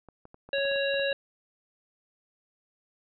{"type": "clicks", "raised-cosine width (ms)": 1, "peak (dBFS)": -34, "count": 11, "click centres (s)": [0.087, 0.254, 0.344, 0.49, 0.583, 0.653, 0.715, 0.76, 0.942, 0.996, 1.119]}
{"type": "harmonic tone", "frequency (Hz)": 554.4, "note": "C#5", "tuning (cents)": 0, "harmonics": [1, 3, 5, 7], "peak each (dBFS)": [-27, -32, -34, -35], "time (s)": [0.53, 1.13], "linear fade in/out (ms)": 2}
{"effects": []}